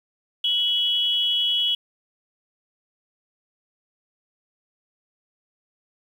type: tone pair together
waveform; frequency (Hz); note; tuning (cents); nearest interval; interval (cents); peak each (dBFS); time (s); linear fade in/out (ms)
sine; 2963 / 3326; F#7 / G#7; +2 / +2; major second; 200; -22; 0.44-1.75; 5
effects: 8-bit